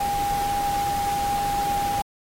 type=tone in noise; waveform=sine; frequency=808 Hz; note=G#5; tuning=48 cents flat; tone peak=-22 dBFS; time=0-2.02 s; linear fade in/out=5 ms; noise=pink; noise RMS=-33 dBFS; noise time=0-2.02 s; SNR=+8 dB; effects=AAC 48 kbps